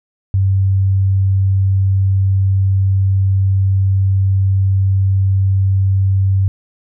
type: tone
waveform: sine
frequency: 96.5 Hz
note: G2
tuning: 27 cents flat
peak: -10 dBFS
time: 0.34-6.48 s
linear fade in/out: 0 ms
effects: none